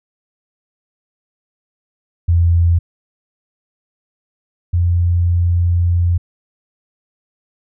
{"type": "tone pair in turn", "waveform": "sine", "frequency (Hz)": [85.2, 86.99], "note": ["F2", "F2"], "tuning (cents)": [-42, -6], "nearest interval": "unison", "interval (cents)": 36, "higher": "second", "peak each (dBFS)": [-9, -11], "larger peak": "first", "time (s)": [[2.28, 2.79], [4.73, 6.18]], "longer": "second", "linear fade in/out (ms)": 10, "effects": []}